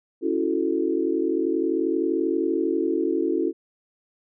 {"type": "chord", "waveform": "sine", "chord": "F# minor seventh", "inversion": "second", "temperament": "equal", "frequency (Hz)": [277.2, 329.6, 370, 440], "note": ["C#4", "E4", "F#4", "A4"], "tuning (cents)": [0, 0, 0, 0], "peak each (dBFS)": [-28, -24, -26, -28], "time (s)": [0.21, 3.53], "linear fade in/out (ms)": 50, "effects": []}